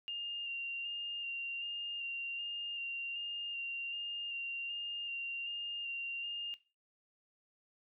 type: tone with vibrato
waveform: sine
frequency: 2794 Hz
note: F7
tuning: in tune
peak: -37 dBFS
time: 0.08-6.54 s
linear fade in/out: 0 ms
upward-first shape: square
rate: 1.3 Hz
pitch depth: 16 cents each way
effects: noise-tail reverb RT60 0.3 s tail -17 dB re dry